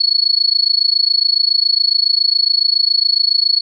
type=tone with amplitude modulation; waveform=sine; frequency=4384 Hz; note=C#8; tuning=20 cents flat; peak=-7 dBFS; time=0-3.61 s; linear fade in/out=10 ms; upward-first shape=sine; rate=27.2 Hz; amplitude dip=95%; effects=none